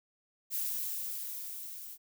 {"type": "noise with level ramp", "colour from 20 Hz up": "violet", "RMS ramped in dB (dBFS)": [-33, -46], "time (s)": [0.5, 1.98], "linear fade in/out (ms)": 50, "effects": []}